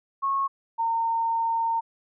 sine tone pair in turn, 1095 / 914.4 Hz, C#6 / A#5, -22 / -34 cents, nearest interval minor third, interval 312 cents, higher first, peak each -22 dBFS, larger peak neither, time 0.22-0.48 / 0.78-1.81 s, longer second, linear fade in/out 20 ms, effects none

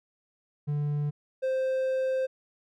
triangle tone pair in turn, 146.83 / 523.2 Hz, D3 / C5, 0 / 0 cents, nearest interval octave + minor seventh, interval 2200 cents, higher second, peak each -24 / -23 dBFS, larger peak second, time 0.67-1.11 / 1.42-2.27 s, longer second, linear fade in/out 20 ms, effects none

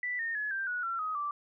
sine tone with pitch steps, 1975.5 / 1832.6 / 1700 / 1577 / 1463 / 1357.1 / 1258.9 / 1167.9 Hz, B6 / A#6 / G#6 / G6 / F#6 / E6 / D#6 / D6, 0 / -30 / +40 / +10 / -20 / +50 / +20 / -10 cents, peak -31 dBFS, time 0.03-1.31 s, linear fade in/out 2 ms, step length 160 ms, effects none

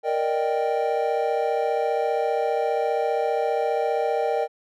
triangle chord, Eb major seventh, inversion second, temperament equal, 466.2 / 587.3 / 622.3 / 784 Hz, Bb4 / D5 / Eb5 / G5, 0 / 0 / 0 / 0 cents, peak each -23 / -27 / -26 / -24 dBFS, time 0.03-4.48 s, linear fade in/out 50 ms, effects none

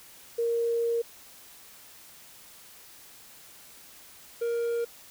sine / triangle tone pair in turn, 466.2 / 468.9 Hz, A#4 / A#4, 0 / +10 cents, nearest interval unison, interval 10 cents, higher second, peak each -24 dBFS, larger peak neither, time 0.38-1.02 / 4.41-4.85 s, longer first, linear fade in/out 10 ms, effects white hiss -51 dBFS RMS until 5.1 s

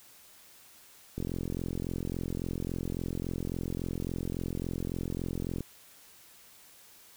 click train, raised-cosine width 3 ms, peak -21 dBFS, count 194, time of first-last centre 1.18-5.607 s, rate 43.6 Hz, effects white hiss -56 dBFS RMS until 7.16 s

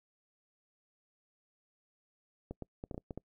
clicks, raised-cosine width 2 ms, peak -27 dBFS, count 8, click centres 2.51 / 2.623 / 2.839 / 2.912 / 2.945 / 2.979 / 3.108 / 3.176 s, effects noise-tail reverb RT60 0.1 s tail -26 dB re dry

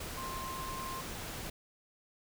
sine tone in noise, 1053 Hz, C6, 11 cents sharp, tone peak -40 dBFS, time 0.17-1.01 s, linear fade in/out 5 ms, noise pink, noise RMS -42 dBFS, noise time 0-1.5 s, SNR -1 dB, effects none

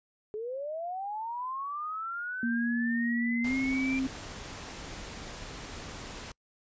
sine linear sweep, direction up, 415.3 to 2375 Hz, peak -33 dBFS, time 0.34-3.99 s, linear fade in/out 0 ms
sine tone with pitch glide, 235.5 to 264.3 Hz, A#3 to C4, +18 to +18 cents, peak -27 dBFS, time 2.43-4.07 s, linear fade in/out 2 ms, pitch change +200 cents, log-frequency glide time 3.42-3.54 s
pink noise, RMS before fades -42 dBFS, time 3.44-6.32 s, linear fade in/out 5 ms
effects noise-tail reverb RT60 0.1 s tail -26 dB re dry + resampled to 16000 Hz

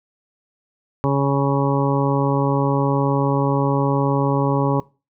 harmonic tone, 139 Hz, C#3, 5 cents sharp, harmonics 1 / 2 / 3 / 4 / 6 / 7 / 8, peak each -19 / -22 / -24 / -25 / -27 / -27 / -28 dBFS, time 1.04-4.8 s, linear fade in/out 0 ms, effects noise-tail reverb RT60 0.3 s tail -21 dB re dry

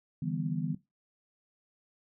sine chord, E minor seventh, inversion third, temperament just, 148.33 / 164.81 / 197.78 / 247.2 Hz, D3 / E3 / G3 / B3, +18 / 0 / +16 / +2 cents, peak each -34 / -34 / -39 / -37 dBFS, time 0.22-0.75 s, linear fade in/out 5 ms, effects noise-tail reverb RT60 0.2 s tail -17 dB re dry

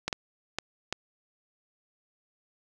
clicks, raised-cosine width 0.2 ms, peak -12 dBFS, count 4, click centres 0.08 / 0.128 / 0.586 / 0.926 s, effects none

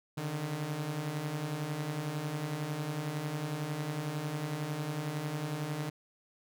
sawtooth beating tone pair, 141.5 / 152.5 Hz, C#3 / D#3, +36 / -34 cents, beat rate 11 Hz, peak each -36 / -31 dBFS, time 0.17-5.9 s, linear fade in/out 10 ms, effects none

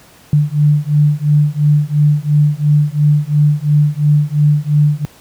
sine beating tone pair, 146.83 / 149.73 Hz, D3 / D3, 0 / +34 cents, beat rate 2.9 Hz, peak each -12 dBFS, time 0.33-5.05 s, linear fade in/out 0 ms, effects pink hiss -44 dBFS RMS until 5.2 s + high-pass 60 Hz 12 dB/octave

